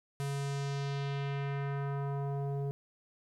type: tone with low-pass filter sweep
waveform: square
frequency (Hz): 140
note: C#3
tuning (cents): +18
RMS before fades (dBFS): -35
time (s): 0.2-2.71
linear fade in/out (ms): 0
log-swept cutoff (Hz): 11000 to 510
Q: 1.4
effects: 12-bit